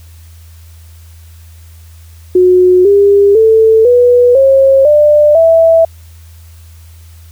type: tone with pitch steps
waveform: sine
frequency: 364.4 / 402 / 443.5 / 489.2 / 539.7 / 595.4 / 656.8 Hz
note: F#4 / G4 / A4 / B4 / C#5 / D5 / E5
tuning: -26 / +44 / +14 / -16 / -46 / +24 / -6 cents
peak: -3 dBFS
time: 2.35-5.85 s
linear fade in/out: 5 ms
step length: 500 ms
effects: added 82 Hz sine -33 dBFS peak until 7.31 s + white hiss -46 dBFS RMS until 7.31 s